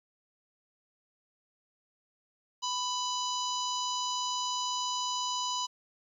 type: harmonic tone with a mistuned harmonic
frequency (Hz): 994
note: B5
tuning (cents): +11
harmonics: 1 / 3 / 4 / 5 / 6 / 7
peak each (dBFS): -33 / -38 / -39 / -40 / -41 / -41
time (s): 2.62-5.67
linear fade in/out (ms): 20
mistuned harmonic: 6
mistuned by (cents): +23
effects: 11-bit